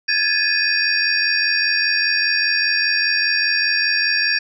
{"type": "tone cluster", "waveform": "sine", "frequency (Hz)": [1654, 1739, 2481, 4650, 5550], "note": ["G#6", "A6", "D#7", "D8", "F8"], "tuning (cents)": [-8, -21, -6, -18, -12], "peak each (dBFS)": -22, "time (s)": [0.08, 4.39], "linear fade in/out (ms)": 10, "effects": []}